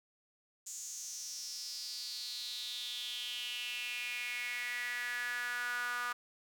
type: tone with high-pass filter sweep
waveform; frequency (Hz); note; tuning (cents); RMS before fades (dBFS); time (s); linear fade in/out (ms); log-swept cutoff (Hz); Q
sawtooth; 243.5; B3; -24; -40; 0.66-6.13; 10; 7000 to 1300; 6
effects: none